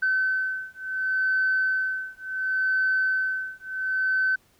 sine beating tone pair, 1527 / 1527.7 Hz, G6 / G6, -46 / -45 cents, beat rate 0.7 Hz, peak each -25 dBFS, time 0.02-4.36 s, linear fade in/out 10 ms, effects tanh soft clip ceiling -15 dBFS + pink hiss -62 dBFS RMS until 4.59 s

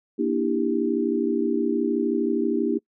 sine chord, E half-diminished seventh, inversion second, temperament just, 237.3 / 296.7 / 329.6 / 395.6 Hz, Bb3 / D4 / E4 / G4, +31 / +18 / 0 / +16 cents, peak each -26 dBFS, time 0.18-2.79 s, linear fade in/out 20 ms, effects noise-tail reverb RT60 0.1 s tail -25 dB re dry

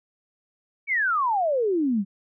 sine exponential sweep, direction down, 2317 to 185.9 Hz, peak -20 dBFS, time 0.87-2.05 s, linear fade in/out 50 ms, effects none

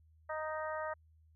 harmonic tone, 311.1 Hz, D#4, in tune, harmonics 2 / 3 / 4 / 5 / 6, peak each -39 / -43 / -43 / -47 / -47 dBFS, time 0.29-0.94 s, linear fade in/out 10 ms, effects added 79 Hz sine -62 dBFS peak until 1.35 s

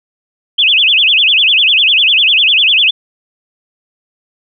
sine tone with vibrato, 2960 Hz, F#7, in tune, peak -6 dBFS, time 0.58-2.91 s, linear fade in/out 10 ms, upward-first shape sine, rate 10 Hz, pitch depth 290 cents each way, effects none

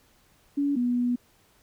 sine tone pair in turn, 284.1 / 244.1 Hz, C#4 / B3, +43 / -20 cents, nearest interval minor third, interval 263 cents, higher first, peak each -22 dBFS, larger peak neither, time 0.57-0.76 / 0.76-1.16 s, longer second, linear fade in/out 10 ms, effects pink hiss -62 dBFS RMS until 1.62 s

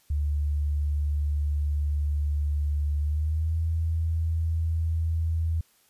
sine tone with pitch glide, 73.42 to 81.46 Hz, D2 to E2, 0 to -20 cents, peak -23 dBFS, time 0.1-5.61 s, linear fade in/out 5 ms, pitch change +180 cents, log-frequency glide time 2.99-3.56 s, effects white hiss -63 dBFS RMS until 5.89 s + resampled to 32000 Hz

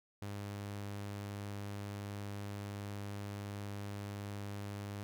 sawtooth tone, 101.4 Hz, G#2, 41 cents flat, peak -37 dBFS, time 0.22-5.03 s, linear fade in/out 0 ms, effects none

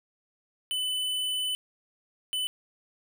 square tone bursts at uneven times, 3007 Hz, F#7, 27 cents sharp, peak -28 dBFS, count 2, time 0.71-1.55 / 2.33-2.47 s, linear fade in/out 0 ms, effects none

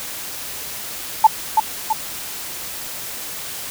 sine tone with echo, 878 Hz, A5, 4 cents flat, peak -4 dBFS, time 1.24-1.27 s, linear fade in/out 5 ms, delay 330 ms, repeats 2, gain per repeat -5 dB, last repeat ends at 1.93 s, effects white hiss -30 dBFS RMS until 3.7 s

